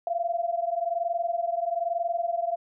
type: tone pair together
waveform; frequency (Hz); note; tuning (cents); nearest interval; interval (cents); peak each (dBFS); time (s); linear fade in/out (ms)
sine; 677.4 / 698.5; E5 / F5; +47 / 0; minor second; 53; -27 / -29; 0.07-2.56; 2
effects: none